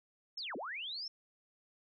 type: linear two-way sweep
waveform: sine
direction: down then up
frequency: 5490 to 207.7 to 5490 Hz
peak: -39 dBFS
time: 0.37-1.08 s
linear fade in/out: 5 ms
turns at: 0.56 s
effects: none